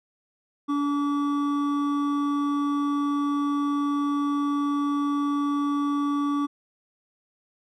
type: tone pair together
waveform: triangle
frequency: 287.1 / 1148.4 Hz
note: D4 / D6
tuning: -39 / -39 cents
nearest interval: 2 octaves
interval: 2400 cents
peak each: -21 / -28 dBFS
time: 0.68-6.47 s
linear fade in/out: 20 ms
effects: none